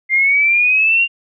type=exponential sweep; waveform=sine; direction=up; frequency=2093 to 2794 Hz; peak=-10 dBFS; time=0.09-1.08 s; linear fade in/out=50 ms; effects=none